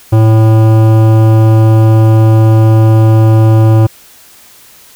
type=tone with hard clipping; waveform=sine; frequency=110.5 Hz; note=A2; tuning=8 cents sharp; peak=-5 dBFS; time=0.12-3.87 s; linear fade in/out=10 ms; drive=15 dB; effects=white hiss -39 dBFS RMS until 4.95 s